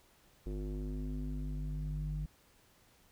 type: tone with low-pass filter sweep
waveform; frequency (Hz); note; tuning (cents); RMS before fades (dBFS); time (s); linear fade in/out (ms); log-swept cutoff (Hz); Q
square; 50.4; G1; +49; -38; 0.46-2.26; 5; 380 to 140; 2.9
effects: pink hiss -66 dBFS RMS until 3.11 s